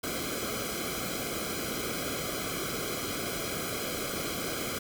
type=noise with comb filter; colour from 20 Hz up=pink; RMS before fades=-34 dBFS; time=0.03-4.79 s; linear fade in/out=10 ms; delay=1.1 ms; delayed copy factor=-1; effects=none